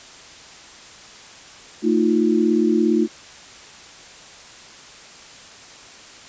sine tone cluster, 223.6 / 313.9 / 351.2 Hz, A3 / D#4 / F4, +28 / +15 / +10 cents, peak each -19 dBFS, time 1.82-3.08 s, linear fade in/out 50 ms, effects white hiss -42 dBFS RMS until 6.28 s + resampled to 16000 Hz

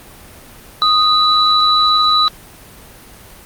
sine tone pair together, 1244.5 / 3951 Hz, D#6 / B7, 0 / 0 cents, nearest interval octave + minor sixth, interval 2000 cents, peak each -12 dBFS, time 0.82-2.28 s, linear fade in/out 0 ms, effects pink hiss -39 dBFS RMS until 3.45 s + Opus 32 kbps

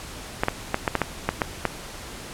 clicks, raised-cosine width 0.5 ms, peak -5 dBFS, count 9, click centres 0.435 / 0.484 / 0.744 / 0.878 / 0.953 / 1.017 / 1.29 / 1.418 / 1.653 s, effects pink hiss -38 dBFS RMS until 2.33 s + low-pass 11000 Hz 12 dB/octave

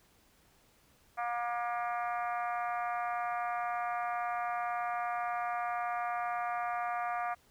harmonic tone, 238.1 Hz, A#3, 37 cents sharp, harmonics 3 / 4 / 5 / 6 / 7 / 8 / 9 / 10, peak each -34 / -45 / -38 / -44 / -46 / -50 / -49 / -51 dBFS, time 1.17-7.35 s, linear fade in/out 20 ms, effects pink hiss -66 dBFS RMS until 7.5 s

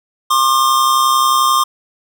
square tone pair together, 1068.7 / 1200 Hz, C6 / D6, +36 / +37 cents, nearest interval major second, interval 201 cents, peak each -14 dBFS, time 0.3-1.64 s, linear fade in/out 10 ms, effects none

